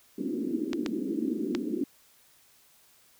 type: band-pass noise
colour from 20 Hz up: white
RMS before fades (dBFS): -31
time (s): 0.18-1.84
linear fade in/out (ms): 5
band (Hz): 220 to 350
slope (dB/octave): 48
type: clicks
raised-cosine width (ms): 0.2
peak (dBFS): -15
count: 3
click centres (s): 0.732 / 0.862 / 1.55
effects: white hiss -61 dBFS RMS until 3.19 s